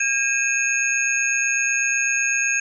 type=tone cluster; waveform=sine; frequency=1621 / 2473 / 2601 / 6560 Hz; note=G#6 / D#7 / E7 / G#8; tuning=-42 / -11 / -24 / -22 cents; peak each=-24 dBFS; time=0-2.6 s; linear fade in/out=5 ms; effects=none